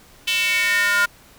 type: tone with high-pass filter sweep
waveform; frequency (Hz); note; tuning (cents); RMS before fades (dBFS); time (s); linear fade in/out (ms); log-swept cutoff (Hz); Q
square; 203.5; G#3; -35; -19; 0.27-1.06; 10; 2900 to 1400; 4.9
effects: pink hiss -49 dBFS RMS until 1.38 s